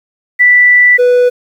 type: tone pair in turn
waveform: sine / triangle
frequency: 1972 / 493 Hz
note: B6 / B4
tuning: -3 / -3 cents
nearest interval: 2 octaves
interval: 2400 cents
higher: first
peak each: -3 dBFS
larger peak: neither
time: 0.39-0.98 / 0.98-1.3 s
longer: first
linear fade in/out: 20 ms
effects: 7-bit